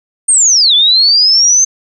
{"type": "linear two-way sweep", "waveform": "sine", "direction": "down then up", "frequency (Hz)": [8860, 3403, 6310], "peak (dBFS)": -5, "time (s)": [0.28, 1.65], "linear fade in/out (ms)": 10, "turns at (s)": 0.74, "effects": []}